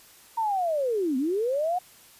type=linear two-way sweep; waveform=sine; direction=down then up; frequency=932.3 to 246.9 to 744 Hz; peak=-23 dBFS; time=0.37-1.79 s; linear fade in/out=10 ms; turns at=1.17 s; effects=white hiss -53 dBFS RMS until 2.19 s + resampled to 32000 Hz